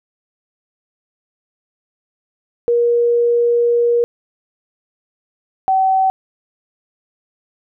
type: tone pair in turn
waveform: sine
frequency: 474.7 / 763 Hz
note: A#4 / G5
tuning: +31 / -47 cents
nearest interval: minor sixth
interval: 822 cents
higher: second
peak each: -11 dBFS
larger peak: neither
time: 2.68-4.04 / 5.68-6.1 s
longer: first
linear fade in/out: 0 ms
effects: none